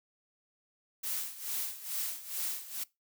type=noise with tremolo; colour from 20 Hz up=blue; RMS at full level=-34 dBFS; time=1.03-2.84 s; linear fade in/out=10 ms; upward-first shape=sine; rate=2.3 Hz; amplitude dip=80%; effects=noise-tail reverb RT60 0.2 s tail -21 dB re dry